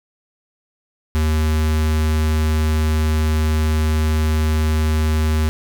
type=tone with notch filter; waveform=square; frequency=77.78 Hz; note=D#2; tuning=in tune; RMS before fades=-17 dBFS; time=1.15-5.49 s; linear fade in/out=0 ms; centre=630 Hz; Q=1.8; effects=none